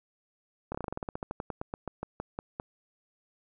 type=slowing click train; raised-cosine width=1 ms; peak=-20 dBFS; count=22; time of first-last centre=0.72-2.599 s; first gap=26 ms; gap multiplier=1.11; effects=none